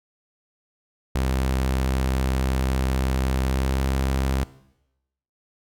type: tone with pitch glide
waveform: sawtooth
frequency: 65.41 to 66.59 Hz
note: C2 to C2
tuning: 0 to +31 cents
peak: -17 dBFS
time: 1.15-4.44 s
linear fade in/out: 5 ms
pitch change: +31 cents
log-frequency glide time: 3.43-3.83 s
effects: noise-tail reverb RT60 0.9 s tail -19 dB re dry

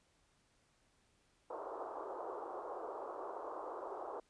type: band-pass noise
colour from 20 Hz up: pink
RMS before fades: -45 dBFS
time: 1.5-4.2 s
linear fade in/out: 5 ms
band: 360 to 1200 Hz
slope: 48 dB/octave
effects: pink hiss -74 dBFS RMS until 4.29 s + resampled to 22050 Hz

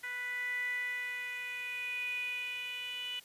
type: tone with band-pass filter sweep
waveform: 10% pulse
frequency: 493.9 Hz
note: B4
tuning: in tune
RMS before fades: -38 dBFS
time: 0.03-3.2 s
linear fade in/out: 10 ms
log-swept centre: 1800 to 2900 Hz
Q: 9.5
effects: white hiss -58 dBFS RMS until 3.24 s + resampled to 32000 Hz

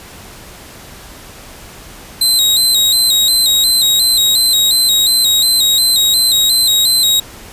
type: tone with vibrato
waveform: sawtooth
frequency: 3937 Hz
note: B7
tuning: 6 cents flat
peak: -6 dBFS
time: 2.21-7.2 s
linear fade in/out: 5 ms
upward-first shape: square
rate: 2.8 Hz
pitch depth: 62 cents each way
effects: pink hiss -35 dBFS RMS until 7.52 s + resampled to 32000 Hz

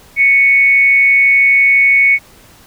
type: tone with frequency modulation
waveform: sine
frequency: 2217 Hz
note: C#7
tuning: in tune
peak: -6 dBFS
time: 0.16-2.19 s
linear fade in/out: 50 ms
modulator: 238 Hz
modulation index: 0.26
effects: pink hiss -43 dBFS RMS until 2.66 s

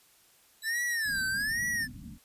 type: tone with tremolo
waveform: 20% pulse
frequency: 3951 Hz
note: B7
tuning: in tune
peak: -36 dBFS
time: 0.62-1.28 s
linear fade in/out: 2 ms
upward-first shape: sine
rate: 7.5 Hz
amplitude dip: 80%
type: tone with vibrato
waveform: square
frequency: 1727 Hz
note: A6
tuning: 33 cents flat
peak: -29 dBFS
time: 0.63-1.88 s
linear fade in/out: 50 ms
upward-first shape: sine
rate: 1.2 Hz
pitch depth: 200 cents each way
type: low-pass noise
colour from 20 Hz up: white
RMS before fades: -45 dBFS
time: 1.04-2.19 s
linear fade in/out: 50 ms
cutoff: 280 Hz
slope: 96 dB/octave
effects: white hiss -62 dBFS RMS until 2.24 s + resampled to 32000 Hz

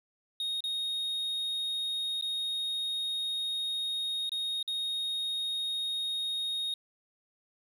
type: tone with dropouts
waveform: triangle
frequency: 3727 Hz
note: A#7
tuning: 1 cent flat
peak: -29 dBFS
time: 0.4-6.74 s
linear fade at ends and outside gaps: 2 ms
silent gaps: 0.606-0.639 / 2.212-2.223 / 4.294-4.318 / 4.628-4.677 s
effects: none

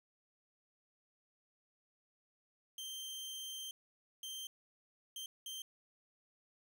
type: tone bursts at uneven times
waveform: sawtooth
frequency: 3142 Hz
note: G7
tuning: 3 cents sharp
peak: -40 dBFS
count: 4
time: 2.78-3.71 / 4.23-4.47 / 5.16-5.26 / 5.46-5.62 s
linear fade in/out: 2 ms
effects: 12-bit

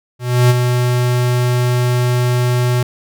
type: tone with ADSR envelope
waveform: square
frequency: 123.47 Hz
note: B2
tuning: in tune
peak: -7 dBFS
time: 0.19-2.83 s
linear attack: 310 ms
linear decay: 27 ms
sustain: -6 dB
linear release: 4 ms
effects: none

